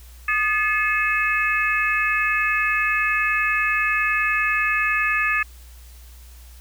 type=harmonic tone with a mistuned harmonic; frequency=430 Hz; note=A4; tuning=40 cents flat; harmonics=3 / 4 / 5 / 6; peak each=-25 / -22 / -26 / -23 dBFS; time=0.28-5.43 s; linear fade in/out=5 ms; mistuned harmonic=3; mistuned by=-84 cents; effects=added 60 Hz sine -41 dBFS peak until 6.6 s + white hiss -51 dBFS RMS until 6.6 s